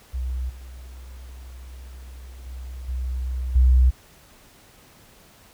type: tone with level steps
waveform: sine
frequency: 63.3 Hz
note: B1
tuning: 43 cents sharp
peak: -24 / -37 / -32 / -24 / -12 dBFS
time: 0.13-3.91 s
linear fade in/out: 20 ms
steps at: 0.49 / 2.46 / 2.88 / 3.55 s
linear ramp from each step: 10 ms
effects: pink hiss -52 dBFS RMS until 5.53 s